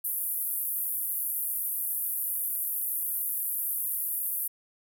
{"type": "band-pass noise", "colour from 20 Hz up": "pink", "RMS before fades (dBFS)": -31, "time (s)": [0.04, 4.48], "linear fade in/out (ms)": 10, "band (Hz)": [11000, 15000], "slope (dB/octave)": 48, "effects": []}